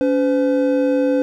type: tone pair together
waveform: triangle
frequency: 282.9 / 509 Hz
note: C#4 / C5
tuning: +35 / -48 cents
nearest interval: minor seventh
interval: 1017 cents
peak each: -15 dBFS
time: 0.01-1.22 s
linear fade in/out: 0 ms
effects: none